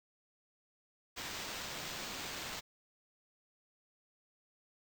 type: noise with sample-and-hold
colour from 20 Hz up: violet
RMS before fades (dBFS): -43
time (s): 1.16-2.61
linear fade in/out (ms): 20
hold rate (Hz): 11025
effects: none